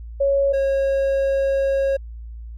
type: tone pair in turn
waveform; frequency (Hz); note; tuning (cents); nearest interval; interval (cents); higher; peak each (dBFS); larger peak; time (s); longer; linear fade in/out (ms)
sine / triangle; 554.4 / 545.2; C#5 / C#5; 0 / -29; unison; 29; first; -15; neither; 0.2-0.53 / 0.53-1.97; second; 10
effects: added 57 Hz sine -32 dBFS peak until 2.57 s